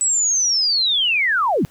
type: linear sweep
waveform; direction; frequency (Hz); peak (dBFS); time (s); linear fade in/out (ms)
sine; down; 7980 to 116.54; -15; 0.01-1.65; 0
effects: pink hiss -52 dBFS RMS until 1.7 s